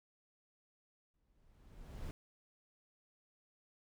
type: noise with exponential growth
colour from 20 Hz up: brown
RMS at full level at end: -41 dBFS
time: 1.14-2.11 s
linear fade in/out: 0 ms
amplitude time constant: 210 ms
effects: none